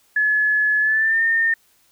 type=tone with pitch glide; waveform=sine; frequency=1708 to 1820 Hz; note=G#6 to A#6; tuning=+48 to -42 cents; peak=-15 dBFS; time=0.16-1.54 s; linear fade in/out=5 ms; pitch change=+110 cents; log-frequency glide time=0.8-1.23 s; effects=white hiss -59 dBFS RMS until 1.91 s